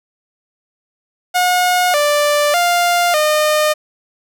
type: tone with pitch steps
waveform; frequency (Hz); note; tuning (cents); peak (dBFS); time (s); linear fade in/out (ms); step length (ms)
sawtooth; 722 / 588 / 700 / 609; F#5 / D5 / F5 / D#5; -43 / +2 / +4 / -37; -8; 1.34-3.74; 20; 600
effects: none